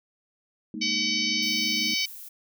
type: chord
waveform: sine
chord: Ab suspended second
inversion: none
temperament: just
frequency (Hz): 207.7 / 233.6 / 311.5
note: Ab3 / Bb3 / Eb4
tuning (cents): 0 / +4 / +2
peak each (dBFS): -36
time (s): 0.74-1.94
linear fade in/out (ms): 2
type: harmonic tone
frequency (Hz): 758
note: F#5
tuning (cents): +42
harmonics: 3 / 4 / 5 / 6 / 7 / 8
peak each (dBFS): -29 / -31 / -34 / -30 / -31 / -35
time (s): 0.81-2.06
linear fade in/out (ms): 10
type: noise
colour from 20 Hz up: violet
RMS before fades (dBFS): -42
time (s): 1.42-2.29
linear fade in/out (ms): 10
effects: none